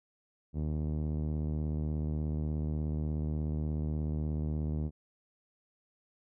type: tone with low-pass filter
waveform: 5% pulse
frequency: 76.6 Hz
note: D#2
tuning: 27 cents flat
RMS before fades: -33 dBFS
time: 0.53-4.91 s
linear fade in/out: 50 ms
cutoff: 160 Hz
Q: 0.77
effects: none